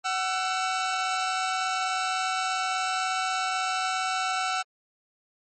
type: tone pair together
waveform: sawtooth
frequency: 749.8 / 1336 Hz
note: F#5 / E6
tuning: +23 / +23 cents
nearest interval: minor seventh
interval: 1000 cents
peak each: -24 / -25 dBFS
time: 0.04-4.63 s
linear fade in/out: 20 ms
effects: MP3 32 kbps